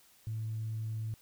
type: tone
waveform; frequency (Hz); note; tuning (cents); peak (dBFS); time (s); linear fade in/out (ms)
sine; 110.4; A2; +6; -33; 0.27-1.14; 0
effects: tanh soft clip ceiling -29 dBFS + white hiss -63 dBFS RMS until 1.21 s